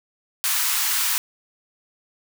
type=high-pass noise; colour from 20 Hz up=white; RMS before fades=-22 dBFS; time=0.44-1.18 s; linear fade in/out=0 ms; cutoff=880 Hz; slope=48 dB/octave; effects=none